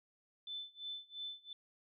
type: tone with tremolo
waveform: sine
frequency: 3520 Hz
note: A7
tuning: in tune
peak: -40 dBFS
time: 0.47-1.53 s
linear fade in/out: 2 ms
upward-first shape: sine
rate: 2.9 Hz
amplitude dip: 95%
effects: none